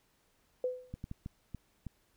sine tone with exponential decay, 504 Hz, B4, 35 cents sharp, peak -27 dBFS, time 0.64-0.96 s, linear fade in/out 2 ms, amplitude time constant 68 ms
clicks, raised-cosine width 5 ms, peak -28 dBFS, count 6, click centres 0.94 / 1.041 / 1.114 / 1.261 / 1.547 / 1.867 s
effects pink hiss -72 dBFS RMS until 2.16 s

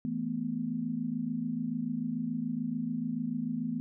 sine chord, E suspended fourth, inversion none, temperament equal, 164.81 / 220 / 246.9 Hz, E3 / A3 / B3, 0 / 0 / 0 cents, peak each -38 / -35 / -33 dBFS, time 0.05-3.8 s, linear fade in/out 0 ms, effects none

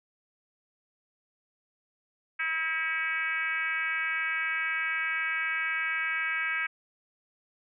sine tone with frequency modulation, 1933 Hz, B6, 38 cents flat, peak -27 dBFS, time 2.39-6.67 s, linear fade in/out 10 ms, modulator 321 Hz, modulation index 1.7, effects none

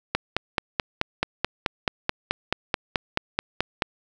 click train, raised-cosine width 0.3 ms, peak -5 dBFS, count 18, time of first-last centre 0.15-3.822 s, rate 4.63 Hz, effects none

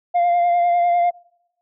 sine tone with vibrato, 698.5 Hz, F5, in tune, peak -11 dBFS, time 0.14-1.11 s, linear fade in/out 20 ms, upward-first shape sine, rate 10 Hz, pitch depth 22 cents each way, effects noise-tail reverb RT60 0.8 s tail -26 dB re dry + tanh soft clip ceiling -13 dBFS

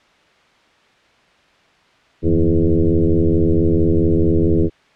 sine tone with frequency modulation, 162.6 Hz, E3, 23 cents flat, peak -11 dBFS, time 2.22-4.7 s, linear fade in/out 50 ms, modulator 84.5 Hz, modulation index 3.2, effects white hiss -53 dBFS RMS until 4.95 s + low-pass 3000 Hz 12 dB/octave

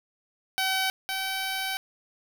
10% pulse tone pair in turn, 762 / 766.9 Hz, G5 / G5, -49 / -38 cents, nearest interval unison, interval 11 cents, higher second, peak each -16 / -20 dBFS, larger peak first, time 0.58-0.9 / 1.09-1.77 s, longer second, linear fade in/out 0 ms, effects 8-bit

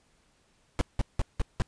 brown noise bursts, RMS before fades -24 dBFS, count 5, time 0.79-1.62 s, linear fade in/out 0 ms, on 22 ms, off 180 ms, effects pink hiss -67 dBFS RMS until 1.67 s + resampled to 22050 Hz

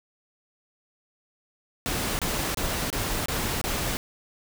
pink noise bursts, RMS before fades -28 dBFS, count 6, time 1.86-3.97 s, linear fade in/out 0 ms, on 330 ms, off 26 ms, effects none

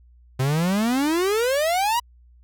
45% pulse exponential sweep, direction up, 126.5 to 987.8 Hz, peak -19 dBFS, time 0.39-2 s, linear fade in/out 10 ms, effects added 60 Hz sine -49 dBFS peak until 2.43 s

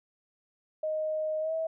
sine tone with pitch glide, 622.3 to 645.7 Hz, D#5 to E5, 0 to -36 cents, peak -28 dBFS, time 0.83-1.67 s, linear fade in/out 5 ms, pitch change +64 cents, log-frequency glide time 1.4-1.53 s, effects none

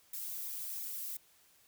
violet noise with flanger, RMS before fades -41 dBFS, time 0.13-1.17 s, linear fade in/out 5 ms, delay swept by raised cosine 0.67 to 4.37 ms, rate 2.9 Hz, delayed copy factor -1, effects white hiss -66 dBFS RMS until 1.67 s

